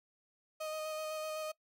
35% pulse tone with vibrato, 622.3 Hz, D#5, in tune, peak -36 dBFS, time 0.6-1.52 s, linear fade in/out 10 ms, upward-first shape square, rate 7.9 Hz, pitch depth 11 cents each way, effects noise-tail reverb RT60 0.1 s tail -21 dB re dry

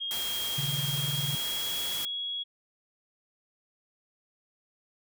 sine tone with pitch glide, 3246 to 3331 Hz, G#7 to G#7, -40 to +4 cents, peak -31 dBFS, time 0-2.44 s, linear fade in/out 20 ms, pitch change +44 cents, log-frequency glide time 0.92-1.83 s
white noise, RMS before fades -36 dBFS, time 0.11-2.05 s, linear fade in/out 0 ms
sine tone with tremolo, 140.9 Hz, C#3, 29 cents sharp, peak -27 dBFS, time 0.58-1.35 s, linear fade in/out 2 ms, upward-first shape sine, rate 20 Hz, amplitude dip 90%
effects none

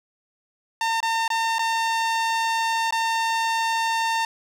sawtooth tone with dropouts, 907 Hz, A#5, 48 cents flat, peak -17 dBFS, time 0.81-4.25 s, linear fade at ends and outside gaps 2 ms, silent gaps 1.004-1.028 / 1.279-1.302 / 1.584-1.592 / 2.908-2.924 s, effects low-pass 7000 Hz 12 dB/octave + 8-bit

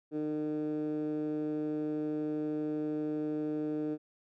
15% pulse tone with band-pass filter, 152.1 Hz, D#3, 39 cents flat, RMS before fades -34 dBFS, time 0.11-3.98 s, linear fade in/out 50 ms, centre 350 Hz, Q 4, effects none

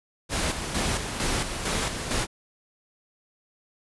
pink noise with tremolo, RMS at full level -26 dBFS, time 0.29-2.27 s, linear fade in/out 50 ms, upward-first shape square, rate 2.2 Hz, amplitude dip 50%, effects resampled to 24000 Hz

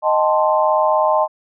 sine chord, A half-diminished seventh, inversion second, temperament equal, 622.3 / 784 / 880 / 1046.5 Hz, Eb5 / G5 / A5 / C6, 0 / 0 / 0 / 0 cents, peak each -16 / -22 / -18 / -19 dBFS, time 0.02-1.28 s, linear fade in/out 50 ms, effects none

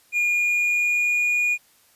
triangle tone with pitch glide, 2427 to 2442 Hz, D#7 to D#7, -44 to -33 cents, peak -17 dBFS, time 0.12-1.58 s, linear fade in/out 50 ms, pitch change +11 cents, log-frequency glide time 0.22-1.39 s, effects white hiss -58 dBFS RMS until 1.95 s + resampled to 32000 Hz

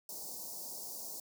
white band-stop noise, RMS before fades -44 dBFS, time 0.09-1.2 s, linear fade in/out 2 ms, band 930 to 4600 Hz, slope 48 dB/octave, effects high-pass 200 Hz 12 dB/octave

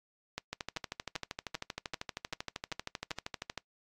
two click trains, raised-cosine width 0.2 ms, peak -18 / -19 dBFS, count 8 / 40, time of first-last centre 0.38-3.114 / 0.53-3.577 s, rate 2.56 / 12.8 Hz, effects noise-tail reverb RT60 0.1 s tail -22 dB re dry + AAC 64 kbps

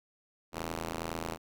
5% pulse ring-modulated tone, 82.2 Hz, E2, 4 cents flat, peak -21 dBFS, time 0.52-1.38 s, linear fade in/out 50 ms, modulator 273 Hz, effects none

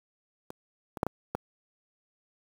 clicks, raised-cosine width 1 ms, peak -26 / -23 / -10 / -15 / -15 dBFS, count 5, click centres 0.504 / 0.972 / 1.031 / 1.066 / 1.35 s, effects high-pass 80 Hz 12 dB/octave + 7-bit

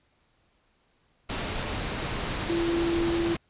sine tone in noise, 338.3 Hz, E4, 45 cents sharp, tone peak -24 dBFS, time 2.49-3.35 s, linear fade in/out 10 ms, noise pink, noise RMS -31 dBFS, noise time 1.29-3.37 s, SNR +4 dB, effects pink hiss -68 dBFS RMS until 3.49 s + resampled to 8000 Hz

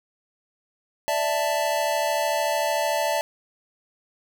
square chord, D suspended second, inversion none, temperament just, 587.3 / 660.7 / 881 Hz, D5 / E5 / A5, 0 / +4 / +2 cents, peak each -27 dBFS, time 1.08-3.21 s, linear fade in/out 0 ms, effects none

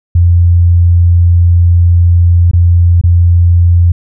sine tone with dropouts, 86.6 Hz, F2, 14 cents flat, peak -3 dBFS, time 0.15-3.92 s, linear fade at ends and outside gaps 5 ms, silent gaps 2.513-2.533 / 3.013-3.037 s, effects none

